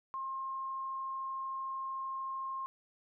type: tone with frequency modulation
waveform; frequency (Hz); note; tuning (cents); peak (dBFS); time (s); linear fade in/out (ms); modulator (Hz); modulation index
sine; 1066; C6; +32; -36; 0.14-2.66; 0; 33.3; 0.2
effects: none